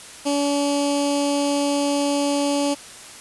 15% pulse tone with notch filter, 285.3 Hz, C#4, 50 cents sharp, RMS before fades -21 dBFS, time 0.25-2.75 s, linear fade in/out 20 ms, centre 1500 Hz, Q 0.54, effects white hiss -40 dBFS RMS until 3.2 s + resampled to 24000 Hz

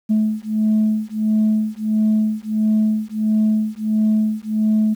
sine beating tone pair, 215.2 / 216.7 Hz, A3 / A3, -38 / -26 cents, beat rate 1.5 Hz, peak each -17 dBFS, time 0.09-4.95 s, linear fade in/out 20 ms, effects tanh soft clip ceiling -10 dBFS + 8-bit

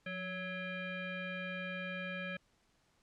sine tone with frequency modulation, 920 Hz, A#5, 23 cents flat, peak -38 dBFS, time 0.06-2.37 s, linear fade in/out 5 ms, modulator 740 Hz, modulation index 2.4, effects pink hiss -73 dBFS RMS until 3.02 s + low-pass 8000 Hz 12 dB/octave

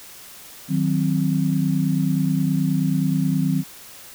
sine chord, C diminished, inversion first, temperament equal, 155.56 / 185 / 261.6 Hz, Eb3 / Gb3 / C4, 0 / 0 / 0 cents, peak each -21 / -22 / -23 dBFS, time 0.68-3.64 s, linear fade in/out 50 ms, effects white hiss -42 dBFS RMS until 4.14 s

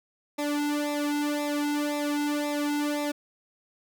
sawtooth tone with flanger, 293.2 Hz, D4, 3 cents flat, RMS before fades -28 dBFS, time 0.38-3.12 s, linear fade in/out 10 ms, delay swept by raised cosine 0.65 to 1.75 ms, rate 1.9 Hz, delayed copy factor -0.9, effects none

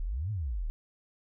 sine exponential two-way sweep, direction up then down, 33.22 to 111.9 to 33.22 Hz, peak -30 dBFS, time 0-0.7 s, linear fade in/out 0 ms, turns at 0.31 s, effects none

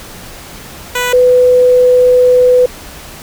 10% pulse / sine tone pair in turn, 493.9 / 499.1 Hz, B4 / B4, 0 / +18 cents, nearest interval unison, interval 18 cents, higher second, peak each -4 dBFS, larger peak neither, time 0.95-1.13 / 1.13-2.66 s, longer second, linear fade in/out 5 ms, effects pink hiss -31 dBFS RMS until 3.22 s

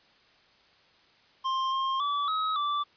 square tone with pitch steps, 1055 / 1064 / 1151 / 1275 / 1166 Hz, C6 / C6 / D6 / D#6 / D6, +14 / +29 / -35 / +42 / -13 cents, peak -27 dBFS, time 1.44-2.84 s, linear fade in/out 20 ms, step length 280 ms, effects white hiss -61 dBFS RMS until 2.96 s + resampled to 11025 Hz

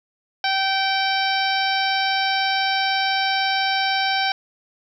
harmonic tone, 774 Hz, G5, 22 cents flat, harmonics 1 / 2 / 3 / 4 / 5 / 6 / 7, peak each -22 / -25 / -27 / -28 / -29 / -30 / -30 dBFS, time 0.44-4.32 s, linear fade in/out 2 ms, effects 9-bit

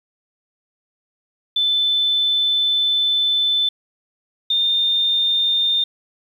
sine tone pair in turn, 3520 / 3623 Hz, A7 / A7, 0 / +50 cents, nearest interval unison, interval 50 cents, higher second, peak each -15 dBFS, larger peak neither, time 1.56-3.69 / 4.5-5.84 s, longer first, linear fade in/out 5 ms, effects 8-bit

